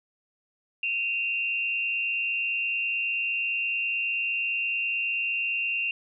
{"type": "tone pair together", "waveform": "sine", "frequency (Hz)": [2526, 2755], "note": ["D#7", "F7"], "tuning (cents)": [26, -24], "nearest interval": "major second", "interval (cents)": 150, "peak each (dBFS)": [-32, -26], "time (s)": [0.83, 5.91], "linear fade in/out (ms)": 2, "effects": []}